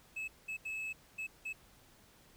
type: tone bursts at uneven times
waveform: triangle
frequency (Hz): 2595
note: E7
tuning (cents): -28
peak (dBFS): -36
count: 5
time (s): 0.16-0.28 / 0.48-0.57 / 0.65-0.93 / 1.18-1.27 / 1.45-1.53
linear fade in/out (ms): 10
effects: pink hiss -63 dBFS RMS until 2.36 s